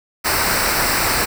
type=noise with comb filter; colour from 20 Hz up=pink; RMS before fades=-18 dBFS; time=0.24-1.26 s; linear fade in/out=20 ms; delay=0.3 ms; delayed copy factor=-0.65; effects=none